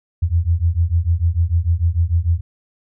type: beating tone pair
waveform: sine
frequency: 81.5 / 88.2 Hz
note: E2 / F2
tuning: -19 / +18 cents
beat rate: 6.7 Hz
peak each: -17 dBFS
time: 0.22-2.41 s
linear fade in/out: 10 ms
effects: none